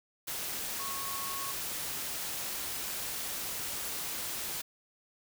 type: tone in noise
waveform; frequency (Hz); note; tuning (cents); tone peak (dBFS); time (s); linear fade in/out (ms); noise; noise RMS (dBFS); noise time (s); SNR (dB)
sine; 1100; C#6; -14; -40; 0.79-1.52; 10; white; -37; 0.27-4.62; -6
effects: none